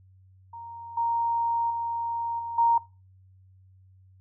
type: tone with level steps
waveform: sine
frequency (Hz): 931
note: A#5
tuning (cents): -2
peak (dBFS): -38 / -23 / -27 / -31 / -18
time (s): 0.53-2.78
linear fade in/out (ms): 5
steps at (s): 0.97 / 1.7 / 2.39 / 2.58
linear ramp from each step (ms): 5
effects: noise-tail reverb RT60 0.3 s tail -20 dB re dry + added 94 Hz sine -53 dBFS peak until 4.2 s